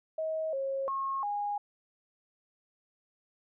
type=tone with pitch steps; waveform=sine; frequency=635 / 542 / 1084 / 821 Hz; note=D#5 / C#5 / C#6 / G#5; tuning=+35 / -39 / -39 / -20 cents; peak=-30 dBFS; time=0.18-1.58 s; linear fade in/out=5 ms; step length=350 ms; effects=none